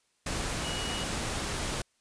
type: tone in noise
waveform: sine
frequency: 2908 Hz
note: F#7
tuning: 31 cents flat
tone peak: -37 dBFS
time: 0.64-1.04 s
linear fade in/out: 5 ms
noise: pink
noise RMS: -33 dBFS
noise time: 0.26-1.82 s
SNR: -7 dB
effects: white hiss -72 dBFS RMS until 2 s + resampled to 22050 Hz